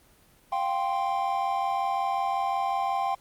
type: chord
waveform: triangle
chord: F suspended second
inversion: none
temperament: equal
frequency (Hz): 698.5 / 784 / 1046.5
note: F5 / G5 / C6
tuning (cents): 0 / 0 / 0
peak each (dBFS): -30 / -25 / -29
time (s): 0.52-3.15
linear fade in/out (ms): 5
effects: pink hiss -59 dBFS RMS until 3.2 s + Opus 24 kbps